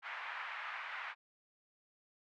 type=band-pass noise; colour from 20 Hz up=white; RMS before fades=-44 dBFS; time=0.02-1.15 s; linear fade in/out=50 ms; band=890 to 2200 Hz; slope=24 dB/octave; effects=none